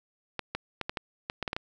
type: clicks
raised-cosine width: 0.3 ms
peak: -15 dBFS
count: 10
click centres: 0.393 / 0.55 / 0.813 / 0.895 / 0.972 / 1.299 / 1.427 / 1.478 / 1.531 / 1.565 s
effects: none